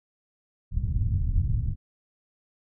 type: low-pass noise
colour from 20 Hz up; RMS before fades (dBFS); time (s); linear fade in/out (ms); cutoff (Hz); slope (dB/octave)
white; -25; 0.71-1.76; 50; 110; 24
effects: none